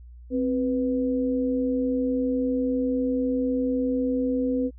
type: tone pair together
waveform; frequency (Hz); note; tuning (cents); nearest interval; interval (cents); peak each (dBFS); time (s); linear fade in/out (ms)
sine; 261.9 / 493.9; C4 / B4; +2 / 0; major seventh; 1098; -23 / -27; 0.3-4.71; 50
effects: added 60 Hz sine -42 dBFS peak until 4.78 s